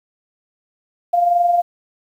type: tone with amplitude modulation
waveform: sine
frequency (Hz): 698.5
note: F5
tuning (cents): 0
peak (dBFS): -10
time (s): 1.13-1.62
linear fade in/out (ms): 10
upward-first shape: sine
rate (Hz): 22.2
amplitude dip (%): 50
effects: 8-bit